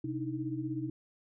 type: tone cluster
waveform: sine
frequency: 129.5 / 301.7 / 317.9 Hz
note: C3 / D4 / D#4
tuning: -17 / +47 / +37 cents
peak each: -38 / -39 / -36 dBFS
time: 0.04-0.9 s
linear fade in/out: 5 ms
effects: none